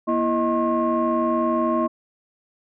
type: tone cluster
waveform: sine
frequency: 239.5 / 332.7 / 629 / 1076 Hz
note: A#3 / E4 / D#5 / C6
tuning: +47 / +16 / +19 / +48 cents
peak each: -23 dBFS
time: 0.07-1.88 s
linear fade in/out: 20 ms
effects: tanh soft clip ceiling -12 dBFS